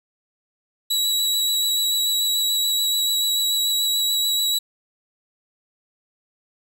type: tone with vibrato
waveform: sawtooth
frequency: 3900 Hz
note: B7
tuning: 23 cents flat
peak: -16 dBFS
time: 0.9-4.59 s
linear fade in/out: 10 ms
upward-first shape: triangle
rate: 6.9 Hz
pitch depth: 17 cents each way
effects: none